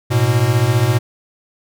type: beating tone pair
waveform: square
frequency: 108.4 / 123.4 Hz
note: A2 / B2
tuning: -25 / -1 cents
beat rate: 15 Hz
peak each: -17 / -15 dBFS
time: 0.1-0.99 s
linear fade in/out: 20 ms
effects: none